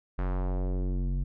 square tone with low-pass filter sweep, 46.04 Hz, F#1, 8 cents flat, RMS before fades -29 dBFS, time 0.18-1.24 s, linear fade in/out 10 ms, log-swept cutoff 1600 to 160 Hz, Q 1.3, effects none

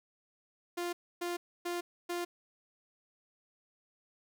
sawtooth tone bursts, 349.2 Hz, F4, in tune, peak -30 dBFS, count 4, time 0.77-2.25 s, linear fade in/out 10 ms, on 160 ms, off 280 ms, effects none

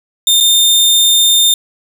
sawtooth tone with dropouts, 3624 Hz, A#7, 50 cents flat, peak -4 dBFS, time 0.27-1.54 s, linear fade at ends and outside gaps 2 ms, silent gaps 0.403-0.407 s, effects none

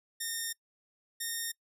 5% pulse tone pair in turn, 1831 / 1838.1 Hz, A#6 / A#6, -32 / -25 cents, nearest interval unison, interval 7 cents, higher second, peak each -23 dBFS, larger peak neither, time 0.2-0.53 / 1.2-1.52 s, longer first, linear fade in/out 10 ms, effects noise-tail reverb RT60 0.1 s tail -23 dB re dry + resampled to 32000 Hz

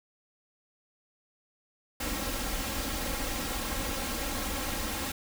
pink noise with comb filter, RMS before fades -33 dBFS, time 2-5.12 s, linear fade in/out 5 ms, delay 3.7 ms, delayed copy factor +0.7, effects none

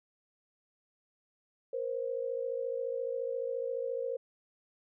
sine tone pair together, 473.6 / 528 Hz, A#4 / C5, +27 / +16 cents, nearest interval major second, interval 189 cents, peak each -35 / -35 dBFS, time 1.73-4.17 s, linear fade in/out 5 ms, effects none

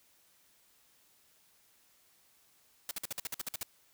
white noise bursts, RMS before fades -37 dBFS, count 11, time 2.89-3.631 s, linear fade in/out 2 ms, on 21 ms, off 51 ms, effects white hiss -67 dBFS RMS until 3.93 s

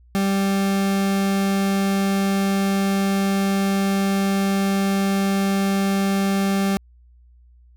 40% pulse tone, 196 Hz, G3, in tune, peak -17 dBFS, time 0.15-6.77 s, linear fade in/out 0 ms, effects added 60 Hz sine -48 dBFS peak until 7.76 s

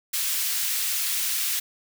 white high-pass noise, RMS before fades -26 dBFS, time 0.13-1.6 s, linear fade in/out 10 ms, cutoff 2000 Hz, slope 12 dB/octave, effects none

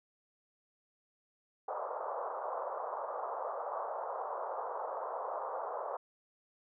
pink band-pass noise, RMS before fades -39 dBFS, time 1.68-5.97 s, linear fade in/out 5 ms, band 490 to 1200 Hz, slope 48 dB/octave, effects none

